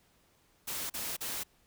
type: noise bursts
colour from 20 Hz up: white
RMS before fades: -37 dBFS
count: 3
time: 0.67-1.436 s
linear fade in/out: 10 ms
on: 230 ms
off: 38 ms
effects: pink hiss -68 dBFS RMS until 1.66 s